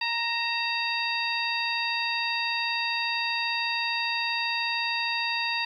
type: harmonic tone with a mistuned harmonic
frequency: 933 Hz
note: A#5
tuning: 1 cent sharp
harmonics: 1 / 2 / 3 / 4 / 5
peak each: -32 / -32 / -30 / -34 / -33 dBFS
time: 0.01-5.65 s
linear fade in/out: 5 ms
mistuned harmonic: 3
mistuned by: -68 cents
effects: 10-bit